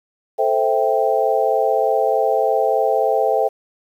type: chord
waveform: sine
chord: A minor seventh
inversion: none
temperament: equal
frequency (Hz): 440 / 523.3 / 659.3 / 784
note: A4 / C5 / E5 / G5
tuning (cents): 0 / 0 / 0 / 0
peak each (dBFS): -20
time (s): 0.38-3.49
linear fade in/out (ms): 20
effects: 8-bit